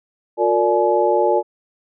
sine tone cluster, 359.3 / 458.9 / 584 / 848 Hz, F4 / A#4 / D5 / G#5, +49 / -27 / -10 / +36 cents, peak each -19 dBFS, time 0.37-1.43 s, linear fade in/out 50 ms, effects none

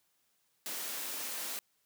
white high-pass noise, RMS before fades -39 dBFS, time 0.66-1.59 s, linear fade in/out 0 ms, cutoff 200 Hz, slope 48 dB/octave, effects white hiss -75 dBFS RMS until 1.85 s + high-pass 80 Hz 12 dB/octave

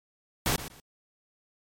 pink noise with echo, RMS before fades -26 dBFS, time 0.46-0.56 s, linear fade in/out 0 ms, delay 120 ms, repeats 2, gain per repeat -13 dB, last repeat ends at 0.8 s, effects MP3 64 kbps

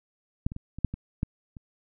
clicks, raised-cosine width 5 ms, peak -13 / -24 / -24 / -25 / -10 / -21 / -14 / -30 dBFS, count 8, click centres 0.465 / 0.519 / 0.564 / 0.786 / 0.847 / 0.94 / 1.231 / 1.568 s, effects none

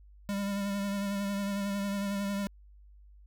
square tone with vibrato, 199.9 Hz, G3, 34 cents sharp, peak -31 dBFS, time 0.29-2.47 s, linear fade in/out 0 ms, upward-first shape sine, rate 11 Hz, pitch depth 27 cents each way, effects added 50 Hz sine -52 dBFS peak until 3.26 s

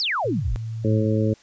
sine exponential sweep, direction down, 5500 to 33.82 Hz, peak -21 dBFS, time 0-0.56 s, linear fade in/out 0 ms
sine tone with pitch glide, 116.54 to 112.44 Hz, A#2 to A2, 0 to +38 cents, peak -27 dBFS, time 0.24-1.06 s, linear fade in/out 20 ms, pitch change -62 cents, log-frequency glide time 0.46-0.59 s
harmonic tone, 108.5 Hz, A2, 24 cents flat, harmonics 1 / 2 / 3 / 4 / 5, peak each -21 / -24 / -26 / -27 / -28 dBFS, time 0.84-1.34 s, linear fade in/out 10 ms
effects white hiss -54 dBFS RMS until 1.42 s + resampled to 16000 Hz

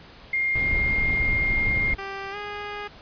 sine tone, 2121 Hz, C7, 23 cents sharp, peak -21 dBFS, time 0.33-1.94 s, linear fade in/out 5 ms
brown noise, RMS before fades -28 dBFS, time 0.55-1.95 s, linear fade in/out 5 ms
10% pulse tone with pitch glide, 392.1 to 412.3 Hz, G4 to G#4, 0 to -13 cents, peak -23 dBFS, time 1.98-2.88 s, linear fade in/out 10 ms, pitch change +87 cents, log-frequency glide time 2.31-2.36 s
effects pink hiss -47 dBFS RMS until 3.01 s + resampled to 11025 Hz

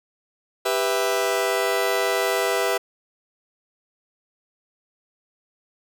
sawtooth chord, E minor, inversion first, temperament just, 395.6 / 494.4 / 659.3 Hz, G4 / B4 / E5, +16 / +2 / 0 cents, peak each -21 dBFS, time 0.65-2.78 s, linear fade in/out 10 ms, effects none

